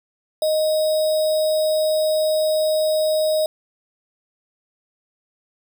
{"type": "tone with sample-and-hold", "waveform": "sine", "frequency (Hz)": 622.3, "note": "D#5", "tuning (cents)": 0, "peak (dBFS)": -16, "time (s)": [0.42, 3.46], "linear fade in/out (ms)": 2, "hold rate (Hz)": 4410, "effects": []}